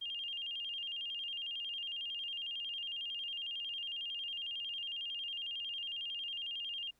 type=tone with vibrato; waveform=sine; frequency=3003 Hz; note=F#7; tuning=25 cents sharp; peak=-38 dBFS; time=0.01-6.91 s; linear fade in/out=10 ms; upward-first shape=square; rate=11 Hz; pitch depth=110 cents each way; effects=pink hiss -74 dBFS RMS until 6.99 s